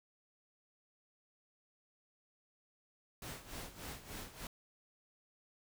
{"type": "noise with tremolo", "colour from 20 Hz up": "pink", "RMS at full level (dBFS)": -45, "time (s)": [3.22, 4.47], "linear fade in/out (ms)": 2, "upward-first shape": "sine", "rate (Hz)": 3.4, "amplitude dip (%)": 75, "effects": []}